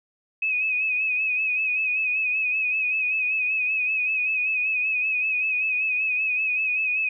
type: tone with vibrato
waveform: sine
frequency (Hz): 2538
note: D#7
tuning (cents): +34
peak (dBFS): -21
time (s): 0.42-7.09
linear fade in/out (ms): 5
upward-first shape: sine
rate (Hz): 5.2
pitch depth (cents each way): 53
effects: none